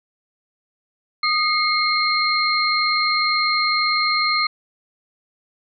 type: tone cluster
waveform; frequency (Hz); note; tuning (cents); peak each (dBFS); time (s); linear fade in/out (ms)
sine; 1235 / 2156 / 4186; D#6 / C#7 / C8; -13 / -49 / 0; -21; 1.23-4.47; 5
effects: none